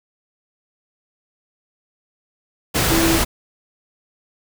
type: tone in noise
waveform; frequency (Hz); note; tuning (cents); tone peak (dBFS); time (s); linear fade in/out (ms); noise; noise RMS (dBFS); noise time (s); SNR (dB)
sine; 329.6; E4; 0; -16; 2.9-3.19; 20; pink; -18; 2.74-3.25; -1
effects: none